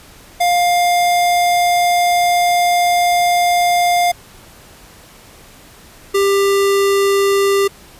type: tone pair in turn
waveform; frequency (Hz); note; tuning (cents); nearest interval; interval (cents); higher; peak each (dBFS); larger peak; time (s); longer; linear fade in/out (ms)
square; 704 / 396.4; F5 / G4; +14 / +19; minor seventh; 995; first; -12; neither; 0.4-4.12 / 6.14-7.68; first; 10
effects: pink hiss -42 dBFS RMS until 7.99 s + resampled to 32000 Hz